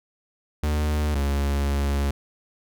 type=tone pair in turn; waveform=45% pulse; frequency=75.1 / 70.6 Hz; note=D2 / C#2; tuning=+39 / +32 cents; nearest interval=minor second; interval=107 cents; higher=first; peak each=-21 dBFS; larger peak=neither; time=0.63-1.15 / 1.15-2.11 s; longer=second; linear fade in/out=5 ms; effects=none